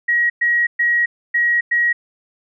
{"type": "tone bursts at uneven times", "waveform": "sine", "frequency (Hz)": 1901, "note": "A#6", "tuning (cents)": 33, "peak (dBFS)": -13, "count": 5, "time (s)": [[0.08, 0.3], [0.41, 0.67], [0.79, 1.06], [1.34, 1.61], [1.71, 1.93]], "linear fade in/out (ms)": 10, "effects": []}